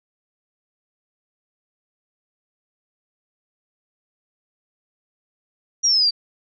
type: exponential sweep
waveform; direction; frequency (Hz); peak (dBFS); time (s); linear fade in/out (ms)
sine; down; 5800 to 4609; -14; 5.83-6.11; 20
effects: none